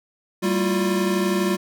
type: tone cluster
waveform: square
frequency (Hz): 194.9 / 227 / 335 / 355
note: G3 / A#3 / E4 / F4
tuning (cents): -10 / -46 / +28 / +28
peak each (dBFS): -23 / -31 / -30 / -24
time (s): 0.42-1.57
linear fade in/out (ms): 20
effects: none